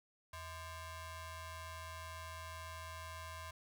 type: ring-modulated tone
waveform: sawtooth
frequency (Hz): 558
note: C#5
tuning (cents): +11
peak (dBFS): -39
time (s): 0.33-3.51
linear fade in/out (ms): 5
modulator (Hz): 475
effects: none

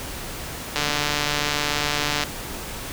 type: click train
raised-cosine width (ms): 0.2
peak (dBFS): -5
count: 218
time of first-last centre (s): 0.76-2.236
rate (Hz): 147
effects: pink hiss -33 dBFS RMS until 2.92 s

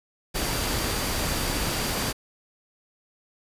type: tone in noise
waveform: sine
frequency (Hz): 4692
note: D8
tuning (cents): -2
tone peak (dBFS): -38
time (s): 0.34-2.13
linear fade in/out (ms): 20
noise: pink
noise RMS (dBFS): -27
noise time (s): 0.34-2.13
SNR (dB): -14
effects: resampled to 32000 Hz

